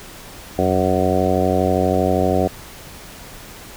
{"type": "harmonic tone with a mistuned harmonic", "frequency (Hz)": 92.5, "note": "F#2", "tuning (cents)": 0, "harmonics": [1, 2, 3, 4, 5, 6, 7, 8], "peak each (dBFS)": [-23, -23, -23, -23, -23, -23, -23, -23], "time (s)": [0.58, 2.48], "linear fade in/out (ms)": 10, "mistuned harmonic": 1, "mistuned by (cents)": -130, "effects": ["pink hiss -38 dBFS RMS until 3.76 s"]}